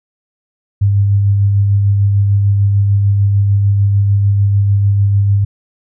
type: tone with tremolo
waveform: sine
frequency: 100.4 Hz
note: G2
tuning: 42 cents sharp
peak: -7 dBFS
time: 0.81-5.45 s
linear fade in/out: 10 ms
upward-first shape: sine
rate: 6.7 Hz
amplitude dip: 25%
effects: none